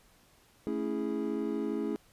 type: chord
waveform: triangle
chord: A major seventh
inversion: none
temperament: equal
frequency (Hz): 220 / 277.2 / 329.6 / 415.3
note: A3 / C#4 / E4 / G#4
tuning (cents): 0 / 0 / 0 / 0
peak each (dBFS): -34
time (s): 0.67-1.96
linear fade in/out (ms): 0
effects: pink hiss -63 dBFS RMS until 2.12 s + resampled to 32000 Hz